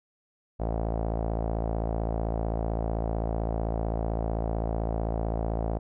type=tone with low-pass filter; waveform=sawtooth; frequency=55.7 Hz; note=A1; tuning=22 cents sharp; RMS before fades=-29 dBFS; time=0.59-5.79 s; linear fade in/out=20 ms; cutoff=690 Hz; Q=3; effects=none